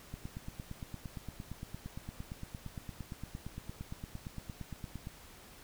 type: click train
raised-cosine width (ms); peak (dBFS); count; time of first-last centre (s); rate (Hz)
5; -29; 44; 0.14-5.071; 8.72
effects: pink hiss -55 dBFS RMS until 5.63 s